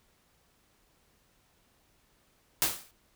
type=noise with exponential decay; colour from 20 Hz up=white; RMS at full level=-23 dBFS; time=2.62-2.91 s; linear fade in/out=0 ms; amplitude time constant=61 ms; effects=pink hiss -68 dBFS RMS until 3.15 s